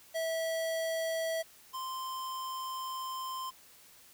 square tone pair in turn, 652 / 1041.6 Hz, E5 / C6, -19 / -8 cents, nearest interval minor sixth, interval 811 cents, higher second, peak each -32 / -37 dBFS, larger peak first, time 0.14-1.43 / 1.73-3.51 s, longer second, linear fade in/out 20 ms, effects white hiss -58 dBFS RMS until 4.13 s

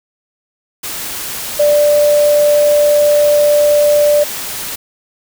sine tone in noise, 589 Hz, D5, 5 cents sharp, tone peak -7 dBFS, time 1.59-4.24 s, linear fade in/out 10 ms, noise white, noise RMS -23 dBFS, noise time 0.83-4.76 s, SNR +13 dB, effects none

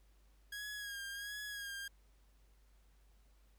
sawtooth tone with vibrato, 1643 Hz, G#6, 19 cents flat, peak -39 dBFS, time 0.52-1.88 s, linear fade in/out 5 ms, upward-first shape sine, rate 1.4 Hz, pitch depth 45 cents each way, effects added 50 Hz sine -64 dBFS peak until 3.58 s + pink hiss -75 dBFS RMS until 3.58 s

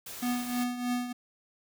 white noise, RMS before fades -42 dBFS, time 0.06-0.64 s, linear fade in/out 5 ms
square tone with tremolo, 245.6 Hz, B3, 9 cents flat, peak -27 dBFS, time 0.22-1.13 s, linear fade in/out 10 ms, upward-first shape triangle, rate 3.2 Hz, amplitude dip 70%
effects none

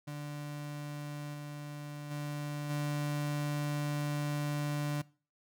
35% pulse tone with level steps, 146.83 Hz, D3, in tune, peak -37 / -39 / -34 / -30 dBFS, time 0.07-5.02 s, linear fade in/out 10 ms, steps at 1.33 / 2.1 / 2.69 s, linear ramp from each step 20 ms, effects noise-tail reverb RT60 0.4 s tail -22 dB re dry

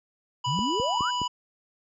harmonic tone, 985 Hz, B5, 5 cents flat, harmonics 1 / 3 / 5 / 7, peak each -27 / -31 / -41 / -42 dBFS, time 0.44-1.28 s, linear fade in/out 10 ms
sine exponential sweep, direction up, 116.4 to 1623 Hz, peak -27 dBFS, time 0.46-1.11 s, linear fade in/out 20 ms
click train, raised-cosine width 3 ms, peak -20 dBFS, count 4, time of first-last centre 0.59-1.216 s, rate 4.79 Hz
effects high-pass 60 Hz 12 dB/octave

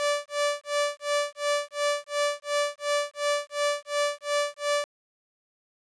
sawtooth tone with tremolo, 582 Hz, D5, 16 cents flat, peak -18 dBFS, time 0-4.84 s, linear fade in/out 0 ms, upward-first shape sine, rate 2.8 Hz, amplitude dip 100%, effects resampled to 22050 Hz + 10-bit

